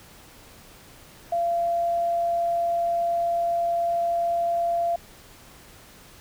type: tone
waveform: sine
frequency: 685 Hz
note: F5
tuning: 34 cents flat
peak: -21 dBFS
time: 1.32-4.96 s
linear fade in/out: 5 ms
effects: pink hiss -49 dBFS RMS until 6.2 s